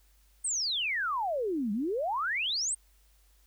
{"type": "exponential two-way sweep", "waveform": "sine", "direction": "down then up", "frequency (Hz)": [8930, 196, 8930], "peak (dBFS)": -28, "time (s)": [0.44, 2.75], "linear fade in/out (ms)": 10, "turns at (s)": 1.72, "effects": ["added 50 Hz sine -61 dBFS peak until 3.46 s", "white hiss -68 dBFS RMS until 3.46 s"]}